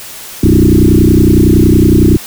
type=tone with frequency modulation; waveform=sine; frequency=202.8 Hz; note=G#3; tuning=41 cents flat; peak=-3 dBFS; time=0.43-2.17 s; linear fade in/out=5 ms; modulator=30.8 Hz; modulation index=5.1; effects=white hiss -28 dBFS RMS until 2.26 s